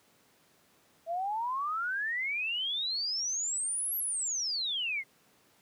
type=exponential two-way sweep; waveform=sine; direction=up then down; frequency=650 to 11840 to 2049 Hz; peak=-30 dBFS; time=1.06-5.04 s; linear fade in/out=50 ms; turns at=3.97 s; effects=pink hiss -65 dBFS RMS until 5.61 s + high-pass 150 Hz 12 dB/octave